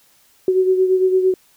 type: beating tone pair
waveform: sine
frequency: 372.7 / 381.5 Hz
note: F#4 / G4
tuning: +13 / -47 cents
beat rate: 8.8 Hz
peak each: -13 / -21 dBFS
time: 0.48-1.34 s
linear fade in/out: 2 ms
effects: white hiss -55 dBFS RMS until 1.56 s